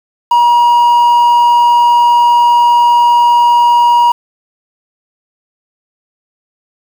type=tone with quantisation; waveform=triangle; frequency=955 Hz; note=A#5; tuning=42 cents sharp; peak=-3 dBFS; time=0.31-4.12 s; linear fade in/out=5 ms; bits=5; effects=none